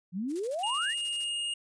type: exponential sweep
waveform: sine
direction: up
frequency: 167.4 to 2052 Hz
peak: -30 dBFS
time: 0.12-0.95 s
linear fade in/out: 50 ms
type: noise with tremolo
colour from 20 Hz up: blue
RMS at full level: -44 dBFS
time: 0.28-1.3 s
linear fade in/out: 50 ms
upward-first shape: square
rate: 13 Hz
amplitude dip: 75%
type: tone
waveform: square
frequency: 2844 Hz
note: F7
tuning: 31 cents sharp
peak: -31 dBFS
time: 0.63-1.54 s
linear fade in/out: 5 ms
effects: resampled to 22050 Hz